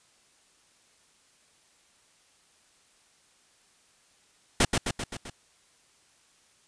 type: noise with echo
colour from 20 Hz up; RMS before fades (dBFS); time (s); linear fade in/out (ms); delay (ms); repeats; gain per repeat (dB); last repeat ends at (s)
pink; -20; 4.6-4.65; 5; 130; 5; -4; 5.3
effects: white hiss -63 dBFS RMS until 6.67 s + resampled to 22050 Hz